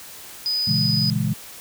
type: tone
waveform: sine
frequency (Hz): 4979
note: D#8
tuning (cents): 0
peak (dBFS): -20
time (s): 0.46-1.1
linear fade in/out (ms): 0
type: chord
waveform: sine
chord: A# half-diminished seventh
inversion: none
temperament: equal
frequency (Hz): 116.54 / 138.59 / 164.81 / 207.7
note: A#2 / C#3 / E3 / G#3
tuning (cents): 0 / 0 / 0 / 0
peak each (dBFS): -25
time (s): 0.67-1.34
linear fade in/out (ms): 10
effects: white hiss -40 dBFS RMS until 1.6 s